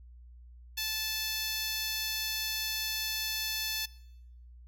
10% pulse tone with high-pass filter, 875 Hz, A5, 10 cents flat, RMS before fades -34 dBFS, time 0.77-3.86 s, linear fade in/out 10 ms, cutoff 2700 Hz, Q 0.61, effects noise-tail reverb RT60 0.8 s tail -21 dB re dry + added 60 Hz sine -49 dBFS peak until 4.67 s

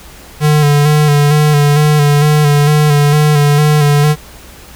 square tone with vibrato, 148 Hz, D3, 14 cents sharp, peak -7 dBFS, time 0.4-4.16 s, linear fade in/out 50 ms, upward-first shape square, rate 2.2 Hz, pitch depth 31 cents each way, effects added 59 Hz sine -39 dBFS peak until 4.75 s + pink hiss -36 dBFS RMS until 4.75 s

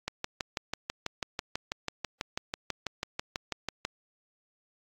click train, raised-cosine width 0.2 ms, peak -14 dBFS, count 24, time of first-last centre 0.08-3.85 s, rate 6.1 Hz, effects AAC 64 kbps

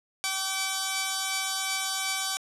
5% pulse tone pair together, 768.9 / 1152 Hz, G5 / D6, -34 / -34 cents, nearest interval perfect fifth, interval 700 cents, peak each -18 dBFS, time 0.24-2.37 s, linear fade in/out 0 ms, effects low-pass 10000 Hz 12 dB/octave + 9-bit

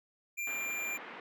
square tone, 2380 Hz, D7, 22 cents sharp, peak -35 dBFS, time 0.37-0.98 s, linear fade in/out 20 ms
white band-pass noise, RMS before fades -47 dBFS, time 0.47-1.2 s, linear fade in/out 2 ms, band 200 to 2300 Hz, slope 24 dB/octave
effects none

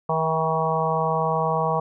harmonic tone with a mistuned harmonic, 159.7 Hz, D#3, 45 cents sharp, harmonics 1 / 3 / 4 / 5 / 6 / 7, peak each -27 / -27 / -27 / -27 / -27 / -27 dBFS, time 0.09-1.8 s, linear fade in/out 5 ms, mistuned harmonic 4, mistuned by +26 cents, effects none

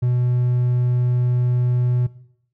triangle tone, 123.47 Hz, B2, in tune, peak -14 dBFS, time 0.02-2.07 s, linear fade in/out 10 ms, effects noise-tail reverb RT60 0.7 s tail -18 dB re dry

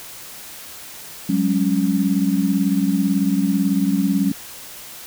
sine chord, F# suspended second, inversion none, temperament equal with one note detuned, 185 / 203.1 / 277.2 Hz, F#3 / G#3 / C#4, 0 / -38 / 0 cents, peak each -20 dBFS, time 1.29-4.32 s, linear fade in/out 5 ms, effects white hiss -37 dBFS RMS until 5.06 s

